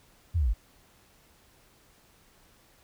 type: linear sweep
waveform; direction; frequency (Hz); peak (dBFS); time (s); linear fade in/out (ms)
sine; down; 92.5 to 43.62; -22; 0.34-0.54; 20
effects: pink hiss -61 dBFS RMS until 2.83 s